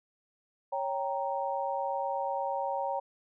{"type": "chord", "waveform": "sine", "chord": "G diminished", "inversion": "second", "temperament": "equal", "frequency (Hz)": [554.4, 784, 932.3], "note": ["Db5", "G5", "Bb5"], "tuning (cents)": [0, 0, 0], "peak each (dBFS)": -34, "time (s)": [0.72, 3], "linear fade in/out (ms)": 10, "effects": []}